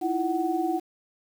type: tone cluster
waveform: sine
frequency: 320.5 / 340.8 / 746 Hz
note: E4 / F4 / F#5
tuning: -49 / -42 / +14 cents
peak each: -28 dBFS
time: 0.01-0.8 s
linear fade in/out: 20 ms
effects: 8-bit